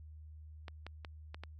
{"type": "clicks", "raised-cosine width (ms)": 0.3, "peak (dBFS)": -29, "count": 5, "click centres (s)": [0.682, 0.866, 1.048, 1.345, 1.436], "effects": ["added 77 Hz sine -49 dBFS peak until 1.59 s"]}